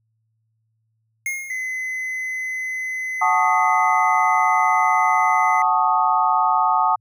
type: tone with exponential decay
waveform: square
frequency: 2142 Hz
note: C7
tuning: 40 cents sharp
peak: -21 dBFS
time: 1.26-2 s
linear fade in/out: 1 ms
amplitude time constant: 160 ms
type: tone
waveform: triangle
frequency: 2035 Hz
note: C7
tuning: 49 cents flat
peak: -22 dBFS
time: 1.5-5.62 s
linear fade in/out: 2 ms
type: chord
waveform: sine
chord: D# half-diminished seventh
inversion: first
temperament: equal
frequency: 740 / 880 / 1108.7 / 1244.5 Hz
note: F#5 / A5 / C#6 / D#6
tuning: 0 / 0 / 0 / 0 cents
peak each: -21 / -19 / -23 / -20 dBFS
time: 3.21-6.96 s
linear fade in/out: 10 ms
effects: added 111 Hz sine -66 dBFS peak until 7 s